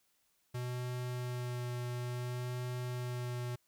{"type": "tone with vibrato", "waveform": "square", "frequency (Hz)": 123.47, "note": "B2", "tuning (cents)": 0, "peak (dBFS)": -37, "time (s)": [0.54, 3.56], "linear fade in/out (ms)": 10, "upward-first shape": "sine", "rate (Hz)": 0.58, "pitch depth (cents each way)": 13, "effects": ["white hiss -75 dBFS RMS until 3.67 s"]}